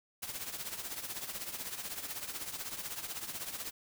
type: noise with tremolo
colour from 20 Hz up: white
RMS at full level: -38 dBFS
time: 0.22-3.71 s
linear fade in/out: 10 ms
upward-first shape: triangle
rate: 16 Hz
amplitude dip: 75%
effects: none